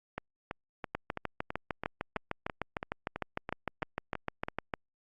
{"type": "two click trains", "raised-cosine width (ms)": 0.5, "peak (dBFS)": [-20, -17], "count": [14, 26], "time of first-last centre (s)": [[0.18, 4.485], [0.95, 4.738]], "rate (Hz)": [3.02, 6.6], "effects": ["Opus 48 kbps"]}